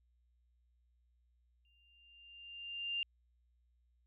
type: tone with exponential growth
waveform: sine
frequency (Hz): 2794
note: F7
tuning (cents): 0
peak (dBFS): -33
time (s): 1.65-3.03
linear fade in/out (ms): 1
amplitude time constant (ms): 300
effects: added 60 Hz sine -70 dBFS peak until 4.06 s